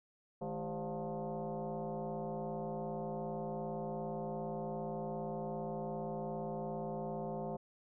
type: tone with frequency modulation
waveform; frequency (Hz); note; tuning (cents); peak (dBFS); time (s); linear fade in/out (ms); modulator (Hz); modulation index
sine; 154.3; D#3; -14; -37; 0.41-7.57; 10; 183; 3.6
effects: none